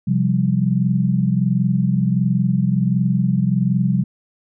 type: chord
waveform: sine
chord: C suspended fourth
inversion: none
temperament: equal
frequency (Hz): 130.81 / 174.61 / 196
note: C3 / F3 / G3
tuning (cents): 0 / 0 / 0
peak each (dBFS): -19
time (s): 0.07-4.04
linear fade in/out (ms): 10
effects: none